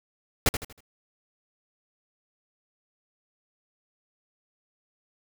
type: noise with echo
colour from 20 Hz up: pink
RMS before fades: -20 dBFS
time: 0.46-0.49 s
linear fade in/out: 2 ms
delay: 79 ms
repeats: 4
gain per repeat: -9 dB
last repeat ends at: 0.806 s
effects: none